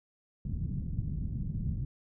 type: low-pass noise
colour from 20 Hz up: white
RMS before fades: -34 dBFS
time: 0.45-1.85 s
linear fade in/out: 2 ms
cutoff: 160 Hz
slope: 24 dB/octave
effects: none